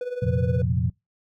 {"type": "tone with tremolo", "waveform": "triangle", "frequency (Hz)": 493.9, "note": "B4", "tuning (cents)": 0, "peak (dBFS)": -22, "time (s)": [0.01, 0.62], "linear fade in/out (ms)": 2, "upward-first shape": "triangle", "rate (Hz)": 19, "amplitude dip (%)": 80}
{"type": "chord", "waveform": "sine", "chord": "Bb suspended second", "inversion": "none", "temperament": "equal", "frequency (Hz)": [116.54, 130.81, 174.61], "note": ["Bb2", "C3", "F3"], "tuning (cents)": [0, 0, 0], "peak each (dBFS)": [-25, -26, -28], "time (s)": [0.22, 0.9], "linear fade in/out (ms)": 5}
{"type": "tone", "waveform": "sine", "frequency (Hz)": 87.31, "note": "F2", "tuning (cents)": 0, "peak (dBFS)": -25, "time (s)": [0.25, 0.9], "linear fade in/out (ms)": 5}
{"effects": ["noise-tail reverb RT60 0.2 s tail -24 dB re dry"]}